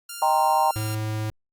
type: tone with pitch glide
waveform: 5% pulse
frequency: 1396.9 to 1384.8 Hz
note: F6 to F6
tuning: 0 to -15 cents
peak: -23 dBFS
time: 0.09-0.95 s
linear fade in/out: 5 ms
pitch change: -15 cents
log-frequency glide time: 0.23-0.34 s
type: chord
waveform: sine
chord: C minor seventh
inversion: first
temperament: equal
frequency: 622.3 / 784 / 932.3 / 1046.5 Hz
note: Eb5 / G5 / Bb5 / C6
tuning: 0 / 0 / 0 / 0 cents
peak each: -27 / -21 / -21 / -26 dBFS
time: 0.22-0.71 s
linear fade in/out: 2 ms
type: tone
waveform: square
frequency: 108.3 Hz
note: A2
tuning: 27 cents flat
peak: -26 dBFS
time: 0.76-1.3 s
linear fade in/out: 0 ms
effects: Opus 48 kbps